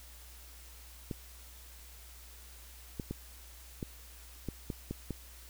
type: clicks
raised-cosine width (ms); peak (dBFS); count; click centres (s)
3; -23; 8; 1.112 / 2.998 / 3.11 / 3.828 / 4.487 / 4.702 / 4.91 / 5.107
effects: added 60 Hz sine -52 dBFS peak until 5.49 s + white hiss -55 dBFS RMS until 5.49 s